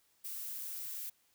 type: noise with high-pass filter sweep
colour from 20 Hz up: violet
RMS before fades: -42 dBFS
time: 0.24-1.1 s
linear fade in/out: 10 ms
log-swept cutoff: 1000 to 1500 Hz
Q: 1.7
effects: white hiss -72 dBFS RMS until 1.34 s